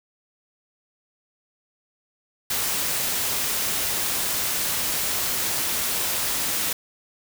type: noise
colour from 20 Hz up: white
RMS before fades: -25 dBFS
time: 2.5-6.73 s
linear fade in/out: 5 ms
effects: none